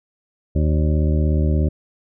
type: harmonic tone with a mistuned harmonic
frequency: 76.8 Hz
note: D#2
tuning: 22 cents flat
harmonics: 1 / 2 / 3 / 4 / 5 / 7 / 8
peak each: -16 / -22 / -26 / -28 / -30 / -33 / -34 dBFS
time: 0.55-1.69 s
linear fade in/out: 10 ms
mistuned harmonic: 8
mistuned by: -50 cents
effects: none